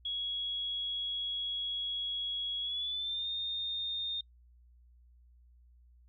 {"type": "tone with pitch glide", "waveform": "sine", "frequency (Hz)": [3332, 3655], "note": ["G#7", "A#7"], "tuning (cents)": [5, -35], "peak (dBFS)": -33, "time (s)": [0.05, 4.21], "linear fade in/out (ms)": 5, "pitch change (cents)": 160, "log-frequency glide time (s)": [2.61, 3.28], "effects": ["noise-tail reverb RT60 0.1 s tail -22 dB re dry", "added 60 Hz sine -58 dBFS peak until 6.08 s"]}